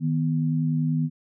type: tone pair together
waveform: sine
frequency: 156.39 / 246.9 Hz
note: D#3 / B3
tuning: +9 / 0 cents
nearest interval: minor sixth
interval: 791 cents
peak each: -22 / -26 dBFS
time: 0-1.1 s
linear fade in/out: 50 ms
effects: none